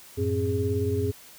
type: tone cluster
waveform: sine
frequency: 92.5 / 110.8 / 265.6 / 413.1 Hz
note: F#2 / A2 / C4 / G#4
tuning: 0 / +13 / +26 / -9 cents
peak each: -27 / -31 / -32 / -27 dBFS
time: 0.17-1.12 s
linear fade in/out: 20 ms
effects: white hiss -49 dBFS RMS until 1.38 s